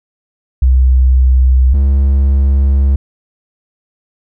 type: tone pair in turn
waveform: sine / triangle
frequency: 64.1 / 68.4 Hz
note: C2 / C#2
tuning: -35 / -23 cents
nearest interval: minor second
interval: 112 cents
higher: second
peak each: -5 dBFS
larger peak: neither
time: 0.62-1.74 / 1.74-2.96 s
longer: second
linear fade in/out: 5 ms
effects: none